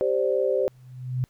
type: chord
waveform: sine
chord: G suspended fourth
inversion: none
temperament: equal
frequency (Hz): 392 / 523.3 / 587.3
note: G4 / C5 / D5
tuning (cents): 0 / 0 / 0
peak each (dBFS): -25 / -23 / -27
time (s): 0.01-0.68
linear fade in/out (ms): 0
type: tone with exponential growth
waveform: sine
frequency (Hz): 126.8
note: B2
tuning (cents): +46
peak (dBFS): -20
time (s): 0.59-1.24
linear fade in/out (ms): 0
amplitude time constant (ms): 140
effects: pink hiss -65 dBFS RMS until 1.29 s